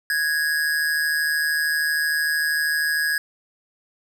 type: tone with amplitude modulation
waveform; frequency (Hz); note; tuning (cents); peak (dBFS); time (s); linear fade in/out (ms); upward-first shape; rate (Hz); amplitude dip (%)
square; 1661.2; G#6; 0; -18; 0.1-3.18; 2; sine; 153; 55
effects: none